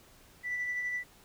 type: tone with tremolo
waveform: sine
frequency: 1973 Hz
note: B6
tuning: 2 cents flat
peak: -29 dBFS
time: 0.43-1.04 s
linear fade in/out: 50 ms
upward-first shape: sine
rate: 12 Hz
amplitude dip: 35%
effects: tanh soft clip ceiling -27 dBFS + pink hiss -59 dBFS RMS until 1.24 s